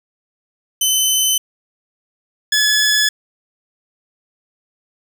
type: tone pair in turn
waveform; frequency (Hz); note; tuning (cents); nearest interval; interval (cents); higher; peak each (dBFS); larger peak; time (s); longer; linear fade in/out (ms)
15% pulse; 3044 / 1708.4; F#7 / G#6; +48 / +48; minor seventh; 1000; first; -6; neither; 0.81-1.38 / 2.52-3.09; neither; 5
effects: none